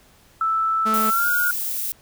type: tone with pitch glide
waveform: sine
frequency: 1318.5 to 1437.8 Hz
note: E6 to F6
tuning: 0 to +50 cents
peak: -18 dBFS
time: 0.41-1.51 s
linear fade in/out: 2 ms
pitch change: +150 cents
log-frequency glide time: 1.08-1.29 s
type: tone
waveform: sawtooth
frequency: 218.9 Hz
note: A3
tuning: 9 cents flat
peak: -20 dBFS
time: 0.85-1.11 s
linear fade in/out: 20 ms
type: noise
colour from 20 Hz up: violet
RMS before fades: -26 dBFS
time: 0.94-1.92 s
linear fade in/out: 0 ms
effects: pink hiss -54 dBFS RMS until 2.01 s